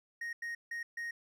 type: tone bursts at uneven times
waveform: triangle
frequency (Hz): 1867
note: A#6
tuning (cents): +2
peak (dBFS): -35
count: 4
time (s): 0.21-0.33 / 0.42-0.55 / 0.71-0.83 / 0.97-1.11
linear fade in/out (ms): 5
effects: none